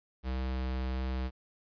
square tone, 64.4 Hz, C2, 27 cents flat, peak -32 dBFS, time 0.23-1.31 s, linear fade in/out 50 ms, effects resampled to 11025 Hz + 11-bit

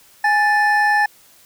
triangle tone pair together, 830.6 / 1760 Hz, G#5 / A6, 0 / 0 cents, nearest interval octave + minor second, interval 1300 cents, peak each -14 dBFS, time 0.24-1.06 s, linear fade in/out 5 ms, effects white hiss -50 dBFS RMS until 1.45 s

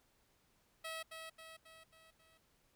10% pulse tone with echo, 646 Hz, E5, 35 cents flat, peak -34 dBFS, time 0.84-1.03 s, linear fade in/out 10 ms, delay 270 ms, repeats 5, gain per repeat -5 dB, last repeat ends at 2.38 s, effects pink hiss -74 dBFS RMS until 2.75 s

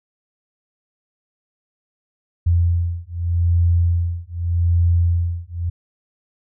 sine beating tone pair, 85.5 / 86.33 Hz, F2 / F2, -36 / -19 cents, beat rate 0.83 Hz, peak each -18 dBFS, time 2.46-5.7 s, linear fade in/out 10 ms, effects none

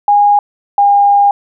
sine tone pair in turn, 820 / 808.7 Hz, G#5 / G#5, -22 / -46 cents, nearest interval unison, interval 24 cents, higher first, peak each -5 dBFS, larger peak neither, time 0.08-0.39 / 0.78-1.31 s, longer second, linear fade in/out 2 ms, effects none

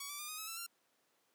5% pulse tone with pitch steps, 1124 / 1163 / 1203.3 / 1245 / 1288.2 / 1332.8 / 1379 Hz, C#6 / D6 / D6 / D#6 / E6 / E6 / F6, +24 / -17 / +42 / +1 / -40 / +19 / -22 cents, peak -31 dBFS, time 0-0.665 s, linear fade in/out 5 ms, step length 95 ms, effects pink hiss -75 dBFS RMS until 1.34 s + high-pass 300 Hz 12 dB/octave

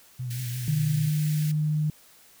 sine tone with vibrato, 123.47 Hz, B2, in tune, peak -29 dBFS, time 0.19-1.09 s, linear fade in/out 10 ms, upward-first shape triangle, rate 5.8 Hz, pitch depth 69 cents each way
white band-stop noise, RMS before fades -40 dBFS, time 0.3-1.52 s, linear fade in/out 10 ms, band 320 to 1500 Hz, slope 96 dB/octave
sine tone, 152.3 Hz, D#3, 37 cents flat, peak -22 dBFS, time 0.68-1.9 s, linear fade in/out 2 ms
effects white hiss -55 dBFS RMS until 2.4 s

